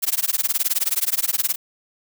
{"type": "noise with tremolo", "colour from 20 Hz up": "blue", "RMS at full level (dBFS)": -18, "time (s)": [0.02, 1.56], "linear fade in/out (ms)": 20, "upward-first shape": "sine", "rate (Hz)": 19, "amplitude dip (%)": 100, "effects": []}